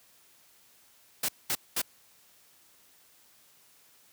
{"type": "noise bursts", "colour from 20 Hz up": "white", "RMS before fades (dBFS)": -29, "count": 3, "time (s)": [1.23, 1.818], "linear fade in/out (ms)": 5, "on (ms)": 56, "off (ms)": 210, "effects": ["white hiss -61 dBFS RMS until 4.12 s", "high-pass 60 Hz 12 dB/octave"]}